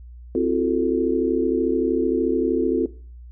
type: chord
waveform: sine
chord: F# half-diminished seventh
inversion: second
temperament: equal with one note detuned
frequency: 261.6 / 336.7 / 370 / 440 Hz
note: C4 / E4 / F#4 / A4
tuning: 0 / +37 / 0 / 0 cents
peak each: -23 dBFS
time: 0.35-2.86 s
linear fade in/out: 2 ms
effects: noise-tail reverb RT60 0.4 s tail -18 dB re dry + added 60 Hz sine -38 dBFS peak until 3.31 s